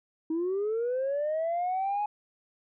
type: linear sweep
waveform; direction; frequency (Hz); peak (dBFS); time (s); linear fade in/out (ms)
sine; up; 313.5 to 842; -25; 0.3-2.06; 5
effects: tanh soft clip ceiling -24 dBFS